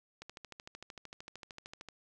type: click train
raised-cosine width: 0.2 ms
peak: -29 dBFS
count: 23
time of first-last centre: 0.22-1.887 s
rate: 13.2 Hz
effects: none